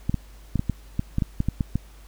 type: clicks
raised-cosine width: 5 ms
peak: -10 dBFS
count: 12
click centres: 0.095 / 0.143 / 0.557 / 0.594 / 0.697 / 0.994 / 1.184 / 1.222 / 1.404 / 1.486 / 1.608 / 1.756 s
effects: added 50 Hz sine -44 dBFS peak until 2.07 s + pink hiss -54 dBFS RMS until 2.07 s